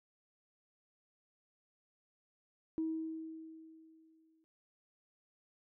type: tone with exponential decay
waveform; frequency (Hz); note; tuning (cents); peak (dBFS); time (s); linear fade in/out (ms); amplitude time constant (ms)
sine; 320.7; E4; -48; -31; 2.78-4.44; 0; 360
effects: noise-tail reverb RT60 0.8 s tail -23 dB re dry + tanh soft clip ceiling -27 dBFS